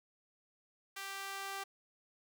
sawtooth tone with high-pass filter sweep, 392 Hz, G4, in tune, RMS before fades -43 dBFS, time 0.96-1.64 s, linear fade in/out 10 ms, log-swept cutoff 1500 to 860 Hz, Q 1, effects none

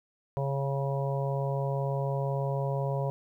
harmonic tone, 138 Hz, C#3, 7 cents flat, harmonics 1 / 3 / 4 / 5 / 6 / 7, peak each -29 / -37 / -34 / -39 / -47 / -39 dBFS, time 0.37-3.1 s, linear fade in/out 0 ms, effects 11-bit

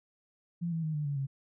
sine tone with pitch steps, 171.1 / 163.56 / 156.36 / 149.47 / 142.88 / 136.59 Hz, F3 / E3 / D#3 / D3 / D3 / C#3, -35 / -13 / +9 / +31 / -47 / -25 cents, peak -30 dBFS, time 0.61-1.27 s, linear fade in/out 20 ms, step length 110 ms, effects none

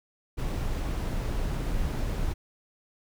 brown noise, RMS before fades -29 dBFS, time 0.37-2.34 s, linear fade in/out 20 ms, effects none

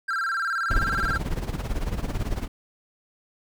triangle tone with vibrato, 1467 Hz, F#6, 15 cents flat, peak -22 dBFS, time 0.08-1.18 s, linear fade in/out 10 ms, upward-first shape square, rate 19 Hz, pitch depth 140 cents each way
brown noise with tremolo, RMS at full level -24 dBFS, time 0.7-2.48 s, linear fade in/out 10 ms, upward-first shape sine, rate 18 Hz, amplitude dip 75%
effects none

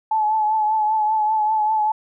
sine tone with vibrato, 862 Hz, A5, 36 cents flat, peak -16 dBFS, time 0.11-1.92 s, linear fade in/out 5 ms, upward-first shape triangle, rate 5.1 Hz, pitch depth 43 cents each way, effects none

